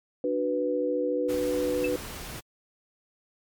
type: chord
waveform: sine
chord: B minor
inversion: first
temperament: just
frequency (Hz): 296.3 / 370.4 / 493.9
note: D4 / F#4 / B4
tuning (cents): +15 / +2 / 0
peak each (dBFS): -30 / -32 / -26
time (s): 0.24-1.96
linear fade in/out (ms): 2
type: noise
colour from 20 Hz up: pink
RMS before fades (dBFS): -39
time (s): 1.28-2.41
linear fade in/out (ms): 20
type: tone with exponential decay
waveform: sine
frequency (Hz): 2630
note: E7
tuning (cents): -5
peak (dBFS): -26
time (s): 1.84-1.93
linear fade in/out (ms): 5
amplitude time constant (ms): 18
effects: MP3 96 kbps